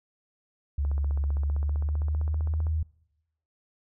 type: tone with pitch glide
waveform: sine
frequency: 71 to 78.78 Hz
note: C#2 to D#2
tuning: +42 to +22 cents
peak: -24 dBFS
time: 0.78-2.83 s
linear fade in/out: 5 ms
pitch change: +180 cents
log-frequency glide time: 1.32-2.64 s
type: click train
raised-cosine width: 1 ms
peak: -30 dBFS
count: 29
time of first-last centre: 0.85-2.668 s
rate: 15.4 Hz
effects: noise-tail reverb RT60 0.9 s tail -24 dB re dry